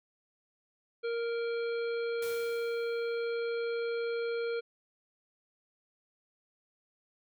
harmonic tone, 466.2 Hz, A#4, in tune, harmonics 1 / 3 / 5 / 7 / 9, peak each -31 / -42 / -46 / -52 / -51 dBFS, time 1.03-4.61 s, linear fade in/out 20 ms
white noise with exponential decay, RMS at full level -44 dBFS, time 2.22-3.37 s, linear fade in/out 5 ms, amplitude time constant 250 ms
effects none

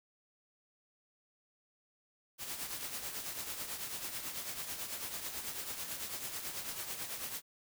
white noise with tremolo, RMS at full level -39 dBFS, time 2.38-7.42 s, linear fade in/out 50 ms, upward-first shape triangle, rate 9.1 Hz, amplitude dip 60%, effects none

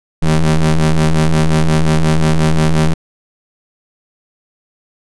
40% pulse ring-modulated tone, 77.78 Hz, D#2, in tune, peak -5 dBFS, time 0.22-2.94 s, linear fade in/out 10 ms, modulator 80.6 Hz, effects resampled to 24000 Hz

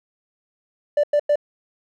triangle tone bursts, 587.3 Hz, D5, in tune, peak -11 dBFS, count 3, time 0.97-1.357 s, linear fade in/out 5 ms, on 65 ms, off 96 ms, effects tanh soft clip ceiling -10 dBFS

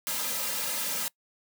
white noise with comb filter, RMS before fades -31 dBFS, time 0.07-1.08 s, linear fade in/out 0 ms, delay 2.7 ms, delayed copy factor -0.9, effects noise-tail reverb RT60 0.1 s tail -23 dB re dry + high-pass 200 Hz 12 dB/octave

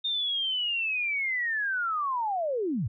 sine linear sweep, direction down, 3665 to 87.31 Hz, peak -26 dBFS, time 0.04-2.88 s, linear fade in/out 10 ms, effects none

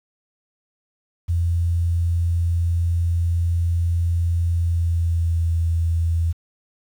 sine tone with pitch glide, 85.3 to 83.3 Hz, F2 to E2, -40 to +19 cents, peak -17 dBFS, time 1.28-6.33 s, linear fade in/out 20 ms, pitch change -41 cents, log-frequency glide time 4.48-5.51 s, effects 8-bit

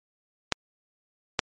clicks, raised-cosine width 0.2 ms, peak -4 dBFS, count 2, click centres 0.523 / 1.392 s, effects MP3 48 kbps

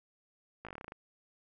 slowing click train, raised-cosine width 0.5 ms, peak -29 dBFS, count 11, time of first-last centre 0.65-0.921 s, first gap 17 ms, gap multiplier 1.1, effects none

